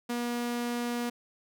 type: tone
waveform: sawtooth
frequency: 239.9 Hz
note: A#3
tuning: 50 cents sharp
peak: -26 dBFS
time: 0.09-1.1 s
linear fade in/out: 10 ms
effects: none